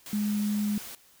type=tone in noise; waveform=sine; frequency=208.2 Hz; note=G#3; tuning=5 cents sharp; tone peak=-25 dBFS; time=0.13-0.78 s; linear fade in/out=2 ms; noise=white; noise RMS=-42 dBFS; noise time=0.06-0.95 s; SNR=+14 dB; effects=white hiss -59 dBFS RMS until 1.2 s